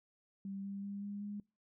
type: tone with pitch steps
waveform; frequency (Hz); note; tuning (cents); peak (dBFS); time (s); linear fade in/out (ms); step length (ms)
sine; 196 / 198.28 / 200.6 / 202.9 / 205.3; G3 / G3 / G3 / G#3 / G#3; 0 / +20 / +40 / -40 / -20; -40; 0.45-1.4; 2; 190
effects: noise-tail reverb RT60 0.3 s tail -25 dB re dry